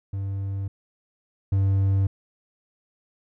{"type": "tone pair in turn", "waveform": "triangle", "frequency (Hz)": [98, 97.38], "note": ["G2", "G2"], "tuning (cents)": [0, -11], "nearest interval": "unison", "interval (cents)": 11, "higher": "first", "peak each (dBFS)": [-24, -16], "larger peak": "second", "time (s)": [[0.13, 0.68], [1.52, 2.07]], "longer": "neither", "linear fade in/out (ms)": 5, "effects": []}